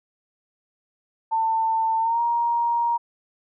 sine tone with pitch glide, 895 to 940.6 Hz, A5 to A#5, +29 to +15 cents, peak -19 dBFS, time 1.31-2.98 s, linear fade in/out 20 ms, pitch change +86 cents, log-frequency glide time 1.99-2.21 s, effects none

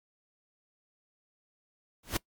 pink noise with exponential growth, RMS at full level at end -25 dBFS, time 2.03-2.17 s, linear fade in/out 5 ms, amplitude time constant 30 ms, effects noise-tail reverb RT60 0.1 s tail -22 dB re dry + MP3 96 kbps

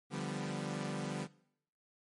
sawtooth chord, G dominant seventh, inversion second, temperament equal with one note detuned, 146.83 / 173.51 / 196 / 246.9 Hz, D3 / F3 / G3 / B3, 0 / -11 / 0 / 0 cents, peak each -37 / -40 / -38 / -40 dBFS, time 0.1-1.28 s, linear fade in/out 50 ms, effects noise-tail reverb RT60 0.7 s tail -21 dB re dry + MP3 48 kbps

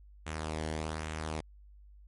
sawtooth tone with flanger, 78.3 Hz, D#2, 11 cents sharp, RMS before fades -37 dBFS, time 0.26-1.41 s, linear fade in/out 10 ms, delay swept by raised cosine 0.2 to 0.81 ms, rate 1.2 Hz, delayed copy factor -0.55, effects added 50 Hz sine -52 dBFS peak until 2.07 s + MP3 48 kbps

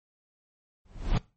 brown noise with exponential growth, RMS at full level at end -18 dBFS, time 0.85-1.18 s, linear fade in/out 5 ms, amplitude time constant 71 ms, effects noise-tail reverb RT60 0.3 s tail -21 dB re dry + MP3 32 kbps

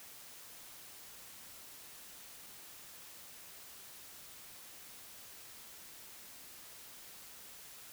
silence, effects white hiss -53 dBFS RMS until 7.92 s

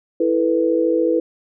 sine chord, E suspended fourth, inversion none, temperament equal, 329.6 / 440 / 493.9 Hz, E4 / A4 / B4, 0 / 0 / 0 cents, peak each -18 / -22 / -18 dBFS, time 0.2-1.2 s, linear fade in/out 5 ms, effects none

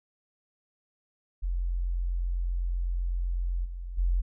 sine tone with level steps, 43.93 Hz, F1, 11 cents sharp, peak -26 / -34 / -22 dBFS, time 1.42-4.22 s, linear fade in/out 20 ms, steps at 3.64 / 3.97 s, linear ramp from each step 20 ms, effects none

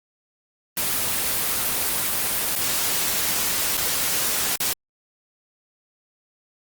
white noise with dropouts, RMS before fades -23 dBFS, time 0.77-4.73 s, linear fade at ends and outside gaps 2 ms, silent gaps 2.554-2.56 / 3.77-3.776 / 4.559-4.603 s, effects Opus 24 kbps

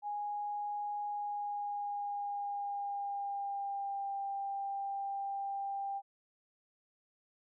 sine tone with pitch glide, 826 to 792.8 Hz, G#5 to G5, -10 to +19 cents, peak -35 dBFS, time 0.02-6.02 s, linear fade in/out 50 ms, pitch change -71 cents, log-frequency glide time 1.09-4.17 s, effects none

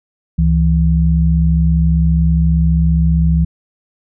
sine tone pair together, 68.91 / 163.9 Hz, C#2 / E3, -10 / -10 cents, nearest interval octave + minor third, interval 1500 cents, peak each -12 dBFS, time 0.38-3.45 s, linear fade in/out 10 ms, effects none

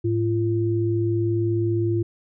sine tone pair together, 107.9 / 342.6 Hz, A2 / F4, -33 / -33 cents, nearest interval octave + minor sixth, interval 2000 cents, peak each -22 dBFS, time 0.04-2.03 s, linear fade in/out 10 ms, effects none

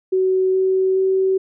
sine tone with pitch steps, 375.4 / 378 / 380.6 Hz, F#4 / F#4 / F#4, +25 / +37 / +49 cents, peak -14 dBFS, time 0.12-1.38 s, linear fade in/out 10 ms, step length 420 ms, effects none

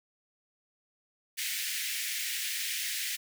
pink high-pass noise, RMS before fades -34 dBFS, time 1.37-3.17 s, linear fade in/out 20 ms, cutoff 1800 Hz, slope 48 dB/octave, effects none

